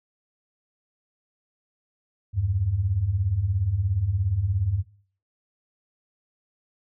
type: beating tone pair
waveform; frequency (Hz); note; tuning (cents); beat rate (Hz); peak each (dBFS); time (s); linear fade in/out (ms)
sine; 82.41 / 99.41; E2 / G2; 0 / +25; 17; -28 / -22; 2.33-4.84; 50
effects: noise-tail reverb RT60 0.5 s tail -21 dB re dry